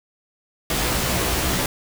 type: noise with comb filter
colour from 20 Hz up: pink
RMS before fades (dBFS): -22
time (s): 0.7-1.66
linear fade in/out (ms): 2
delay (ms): 16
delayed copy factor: +0.75
effects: none